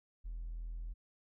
sine tone with hard clipping, 41.4 Hz, E1, 8 cents sharp, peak -40 dBFS, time 0.24-0.94 s, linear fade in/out 20 ms, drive 1 dB, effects none

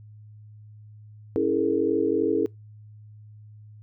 sine chord, A# half-diminished seventh, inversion first, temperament equal with one note detuned, 277.2 / 329.6 / 415.3 / 458.4 Hz, C#4 / E4 / G#4 / A#4, 0 / 0 / 0 / -29 cents, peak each -28 / -25 / -25 / -26 dBFS, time 1.36-2.46 s, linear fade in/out 0 ms, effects noise-tail reverb RT60 0.2 s tail -24 dB re dry + added 106 Hz sine -44 dBFS peak until 3.82 s

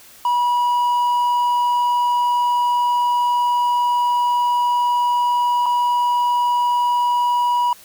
triangle tone with dropouts, 971 Hz, B5, 30 cents flat, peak -13 dBFS, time 0.25-7.73 s, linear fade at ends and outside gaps 2 ms, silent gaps 5.659-5.663 s, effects white hiss -45 dBFS RMS until 7.84 s

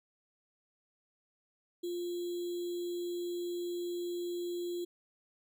sine tone with sample-and-hold, 350 Hz, F4, 4 cents sharp, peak -34 dBFS, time 1.83-4.85 s, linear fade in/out 10 ms, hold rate 3675 Hz, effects none

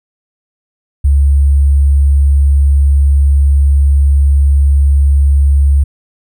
sine tone with sample-and-hold, 70 Hz, C#2, 18 cents sharp, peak -5 dBFS, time 1.04-5.84 s, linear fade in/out 10 ms, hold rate 8820 Hz, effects none

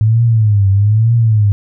sine tone with vibrato, 106.8 Hz, G#2, 49 cents sharp, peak -7 dBFS, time 0.01-1.52 s, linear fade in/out 0 ms, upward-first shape triangle, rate 1.1 Hz, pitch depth 180 cents each way, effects none

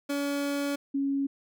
30% pulse / sine tone pair in turn, 283.7 / 276.6 Hz, C#4 / C#4, +40 / -4 cents, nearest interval unison, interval 44 cents, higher first, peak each -25 dBFS, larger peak neither, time 0.09-0.76 / 0.94-1.27 s, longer first, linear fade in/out 10 ms, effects none

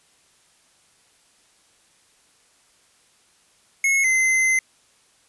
square tone pair in turn, 2178 / 2063 Hz, C#7 / C7, -31 / -25 cents, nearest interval minor second, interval 94 cents, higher first, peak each -17 dBFS, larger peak neither, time 3.84-4.04 / 4.04-4.59 s, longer second, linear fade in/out 2 ms, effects white hiss -59 dBFS RMS until 5.28 s + resampled to 24000 Hz

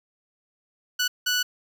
15% pulse tone bursts at uneven times, 1480 Hz, F#6, in tune, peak -15 dBFS, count 2, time 0.99-1.08 / 1.26-1.43 s, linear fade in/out 10 ms, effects none

